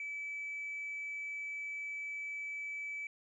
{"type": "tone", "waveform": "sine", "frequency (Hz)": 2302, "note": "D7", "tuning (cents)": -35, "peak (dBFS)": -37, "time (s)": [0, 3.07], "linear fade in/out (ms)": 2, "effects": ["tanh soft clip ceiling -35 dBFS"]}